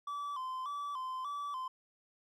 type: tone with vibrato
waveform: triangle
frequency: 1091 Hz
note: C#6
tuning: 28 cents flat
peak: -35 dBFS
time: 0.07-1.68 s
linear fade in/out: 5 ms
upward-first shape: square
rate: 1.7 Hz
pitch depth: 96 cents each way
effects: none